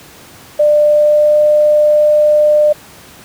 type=tone with pitch glide; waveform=sine; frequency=596 to 600.1 Hz; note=D5 to D5; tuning=+25 to +37 cents; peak=-6 dBFS; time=0.59-2.73 s; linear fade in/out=10 ms; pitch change=+12 cents; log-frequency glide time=0.88-1.41 s; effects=pink hiss -38 dBFS RMS until 3.24 s + high-pass 80 Hz 12 dB/octave